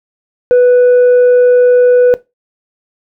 sine tone with tanh clipping, 493.9 Hz, B4, in tune, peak -4 dBFS, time 0.51-2.14 s, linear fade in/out 0 ms, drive 2 dB, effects noise-tail reverb RT60 0.2 s tail -18 dB re dry

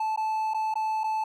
triangle tone with dropouts, 873 Hz, A5, 14 cents flat, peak -23 dBFS, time 0-1.24 s, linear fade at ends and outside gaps 5 ms, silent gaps 0.162-0.174 / 0.537-0.544 / 0.741-0.755 / 1.036-1.04 s, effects none

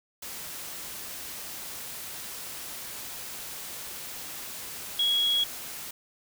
sine tone in noise, 3322 Hz, G#7, in tune, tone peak -22 dBFS, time 4.99-5.44 s, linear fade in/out 5 ms, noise white, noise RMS -39 dBFS, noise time 0.22-5.91 s, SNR +14 dB, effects none

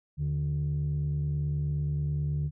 sine tone pair together, 77.72 / 147.1 Hz, D#2 / D3, -1 / +3 cents, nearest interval major seventh, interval 1104 cents, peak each -31 / -26 dBFS, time 0.17-2.51 s, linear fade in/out 50 ms, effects tanh soft clip ceiling -23 dBFS

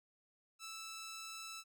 10% pulse tone, 1318.5 Hz, E6, in tune, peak -38 dBFS, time 0.59-1.64 s, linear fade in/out 50 ms, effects none

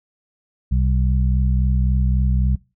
harmonic tone, 63.7 Hz, C2, 46 cents flat, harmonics 1 / 2 / 3, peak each -16 / -22 / -26 dBFS, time 0.71-2.56 s, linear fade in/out 10 ms, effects noise-tail reverb RT60 0.3 s tail -22 dB re dry

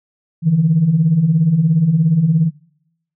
sine beating tone pair, 146.83 / 163.83 Hz, D3 / E3, 0 / -10 cents, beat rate 17 Hz, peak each -17 / -11 dBFS, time 0.42-2.51 s, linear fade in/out 50 ms, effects noise-tail reverb RT60 0.8 s tail -24 dB re dry + tanh soft clip ceiling -3 dBFS

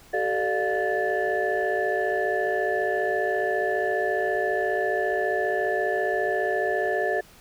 sine tone cluster, 383 / 437.7 / 599 / 705 / 1744 Hz, G4 / A4 / D5 / F5 / A6, -40 / -9 / +34 / +16 / -16 cents, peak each -28 dBFS, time 0.13-7.21 s, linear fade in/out 10 ms, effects tanh soft clip ceiling -14 dBFS + pink hiss -52 dBFS RMS until 7.4 s

